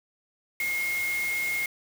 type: tone in noise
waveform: sine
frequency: 2148 Hz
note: C7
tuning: 45 cents sharp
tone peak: -26 dBFS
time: 0.6-1.66 s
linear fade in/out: 2 ms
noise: white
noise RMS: -37 dBFS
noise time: 0.6-1.66 s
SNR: +8 dB
effects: none